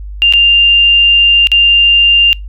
sine tone with dropouts, 2794 Hz, F7, in tune, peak -4 dBFS, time 0.22-2.33 s, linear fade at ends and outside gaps 0 ms, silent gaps 0.325-0.336 / 1.471-1.517 s, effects noise-tail reverb RT60 0.2 s tail -26 dB re dry + added 50 Hz sine -22 dBFS peak until 2.48 s

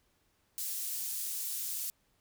pink high-pass noise, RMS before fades -37 dBFS, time 0.58-1.9 s, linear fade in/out 0 ms, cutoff 8400 Hz, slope 12 dB/octave, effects pink hiss -73 dBFS RMS until 2.2 s

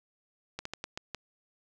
slowing click train, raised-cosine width 0.2 ms, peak -19 dBFS, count 6, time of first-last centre 0.59-1.147 s, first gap 64 ms, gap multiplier 1.28, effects 9-bit

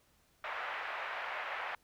white band-pass noise, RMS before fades -40 dBFS, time 0.44-1.75 s, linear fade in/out 2 ms, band 600 to 2200 Hz, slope 24 dB/octave, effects pink hiss -70 dBFS RMS until 1.83 s

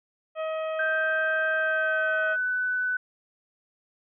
harmonic tone, 634 Hz, D#5, 32 cents sharp, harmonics 1 / 2 / 3 / 4 / 5, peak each -28 / -36 / -44 / -43 / -48 dBFS, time 0.35-2.37 s, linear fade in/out 50 ms
sine tone with pitch glide, 1568 to 1498.1 Hz, G6 to F#6, 0 to +21 cents, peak -24 dBFS, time 0.79-2.97 s, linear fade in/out 5 ms, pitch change -79 cents, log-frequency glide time 1.58-2.33 s
effects none

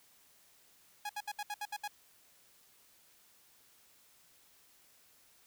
sawtooth tone bursts, 830.6 Hz, G#5, in tune, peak -33 dBFS, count 8, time 1.05-1.878 s, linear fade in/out 5 ms, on 44 ms, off 68 ms, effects white hiss -65 dBFS RMS until 5.46 s

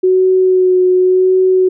sine tone with vibrato, 370 Hz, F#4, in tune, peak -7 dBFS, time 0.03-1.69 s, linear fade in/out 10 ms, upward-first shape sine, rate 0.9 Hz, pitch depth 17 cents each way, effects none

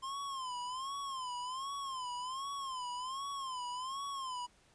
square tone with vibrato, 1046.5 Hz, C6, in tune, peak -39 dBFS, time 0.02-4.47 s, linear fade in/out 20 ms, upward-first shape sine, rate 1.3 Hz, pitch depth 120 cents each way, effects pink hiss -67 dBFS RMS until 4.74 s + resampled to 22050 Hz

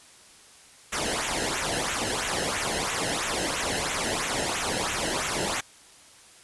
pink noise with flanger, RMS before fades -28 dBFS, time 0.92-5.61 s, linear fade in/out 10 ms, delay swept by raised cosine 0.2 to 0.88 ms, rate 3 Hz, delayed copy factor -0.75, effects white hiss -52 dBFS RMS until 6.43 s + resampled to 24000 Hz

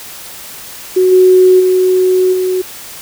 sine tone with level steps, 369.9 Hz, F#4, in tune, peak -6 / -3 / -7 / -11 dBFS, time 0.96-2.62 s, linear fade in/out 10 ms, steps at 1.11 / 1.59 / 2.32 s, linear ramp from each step 20 ms, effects white hiss -30 dBFS RMS until 3.01 s

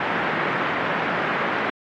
white band-pass noise, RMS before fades -24 dBFS, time 0-1.7 s, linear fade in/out 5 ms, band 140 to 2000 Hz, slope 24 dB/octave, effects AAC 48 kbps

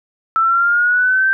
sine linear sweep, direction up, 1318.5 to 1568 Hz, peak -11 dBFS, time 0.36-1.33 s, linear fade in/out 0 ms, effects none

